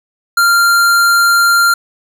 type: tone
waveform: square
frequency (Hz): 1390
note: F6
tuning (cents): -9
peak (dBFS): -8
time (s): 0.37-1.74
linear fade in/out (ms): 5
effects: none